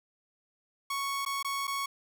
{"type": "tone with dropouts", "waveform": "sawtooth", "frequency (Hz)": 1108.7, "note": "C#6", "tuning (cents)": 0, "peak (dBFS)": -27, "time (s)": [0.9, 1.86], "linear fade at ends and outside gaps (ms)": 5, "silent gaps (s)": [[1.251, 1.261], [1.428, 1.446], [1.671, 1.677]], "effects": []}